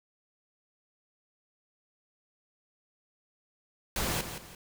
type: noise with echo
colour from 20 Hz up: pink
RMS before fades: -31 dBFS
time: 3.96-4.21 s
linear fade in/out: 2 ms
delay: 170 ms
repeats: 2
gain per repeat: -9 dB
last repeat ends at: 4.55 s
effects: none